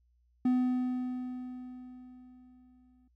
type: tone with exponential decay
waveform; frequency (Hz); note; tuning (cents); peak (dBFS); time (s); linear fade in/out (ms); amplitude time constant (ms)
triangle; 251.7; B3; +33; -21; 0.45-3.08; 5; 570
effects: noise-tail reverb RT60 0.1 s tail -20 dB re dry + added 60 Hz sine -66 dBFS peak until 3.15 s